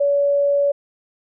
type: tone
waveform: sine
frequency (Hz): 568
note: C#5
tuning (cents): +42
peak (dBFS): -14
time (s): 0-0.72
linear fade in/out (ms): 10
effects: none